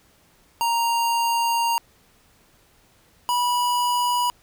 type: tone pair in turn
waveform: square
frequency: 932.3 / 976.6 Hz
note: A#5 / B5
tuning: 0 / -20 cents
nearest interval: minor second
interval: 80 cents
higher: second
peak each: -20 dBFS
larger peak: neither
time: 0.61-1.78 / 3.29-4.3 s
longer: first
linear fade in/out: 0 ms
effects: pink hiss -58 dBFS RMS until 4.42 s